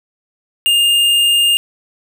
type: tone with tanh clipping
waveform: sine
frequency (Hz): 2819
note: F7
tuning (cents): +16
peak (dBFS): -11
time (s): 0.66-1.57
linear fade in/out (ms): 0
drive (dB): 15
effects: none